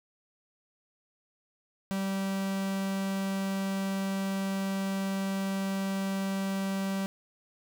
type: tone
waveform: 45% pulse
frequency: 194.1 Hz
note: G3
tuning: 17 cents flat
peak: -29 dBFS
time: 1.91-7.06 s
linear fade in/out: 0 ms
effects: none